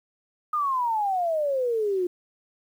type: exponential sweep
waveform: sine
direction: down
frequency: 1244.5 to 350 Hz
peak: -22 dBFS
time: 0.53-2.07 s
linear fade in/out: 5 ms
effects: 9-bit